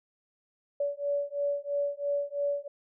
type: beating tone pair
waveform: sine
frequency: 570 / 573 Hz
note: C#5 / D5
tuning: +48 / -43 cents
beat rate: 3 Hz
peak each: -31 dBFS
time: 0.8-2.68 s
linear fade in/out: 5 ms
effects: none